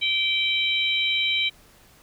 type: harmonic tone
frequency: 777 Hz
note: G5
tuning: 16 cents flat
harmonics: 3 / 4 / 5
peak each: -24 / -25 / -26 dBFS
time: 0.01-1.5 s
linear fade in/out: 20 ms
effects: pink hiss -54 dBFS RMS until 2.02 s